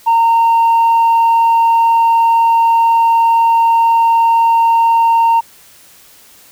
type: tone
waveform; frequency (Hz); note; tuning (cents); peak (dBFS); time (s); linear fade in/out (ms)
sine; 919; A#5; -25; -5; 0.06-5.41; 20
effects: tanh soft clip ceiling -6 dBFS + white hiss -43 dBFS RMS until 6.51 s